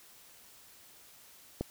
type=click; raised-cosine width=2 ms; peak=-19 dBFS; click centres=1.61 s; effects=white hiss -57 dBFS RMS until 1.7 s